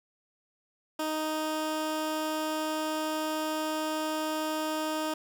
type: tone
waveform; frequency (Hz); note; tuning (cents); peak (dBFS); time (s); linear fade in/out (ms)
15% pulse; 311.1; D#4; 0; -23; 0.99-5.14; 5
effects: none